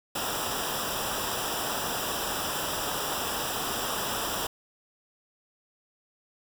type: noise with comb filter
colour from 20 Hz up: pink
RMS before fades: -31 dBFS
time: 0.15-4.47 s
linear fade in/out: 5 ms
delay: 0.46 ms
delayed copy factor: -0.8
effects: none